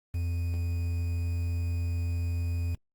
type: tone with quantisation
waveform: triangle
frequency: 85.7 Hz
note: F2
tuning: 32 cents flat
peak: -25 dBFS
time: 0.14-2.75 s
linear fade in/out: 5 ms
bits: 8
effects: Opus 32 kbps